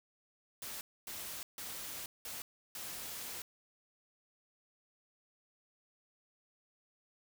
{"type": "noise bursts at uneven times", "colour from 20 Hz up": "white", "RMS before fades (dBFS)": -44, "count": 5, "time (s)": [[0.62, 0.81], [1.07, 1.43], [1.58, 2.06], [2.25, 2.42], [2.75, 3.42]], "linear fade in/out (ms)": 2, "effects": []}